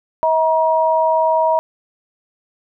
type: tone pair together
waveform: sine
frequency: 640.5 / 951 Hz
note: E5 / A#5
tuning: -50 / +34 cents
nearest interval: perfect fifth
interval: 684 cents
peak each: -15 dBFS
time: 0.23-1.59 s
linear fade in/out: 0 ms
effects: none